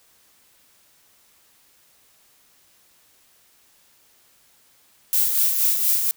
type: noise with tremolo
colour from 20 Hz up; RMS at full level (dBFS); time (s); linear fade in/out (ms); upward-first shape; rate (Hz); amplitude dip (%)
violet; -18; 5.13-6.11; 0; sine; 4.2; 45
effects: white hiss -58 dBFS RMS until 6.16 s